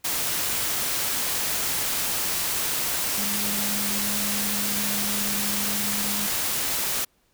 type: tone in noise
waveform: sine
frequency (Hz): 204.9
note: G#3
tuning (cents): -23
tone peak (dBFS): -32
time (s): 3.17-6.27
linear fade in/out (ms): 10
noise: white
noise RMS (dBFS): -26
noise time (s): 0.04-7.05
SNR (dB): -9
effects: pink hiss -66 dBFS RMS until 7.33 s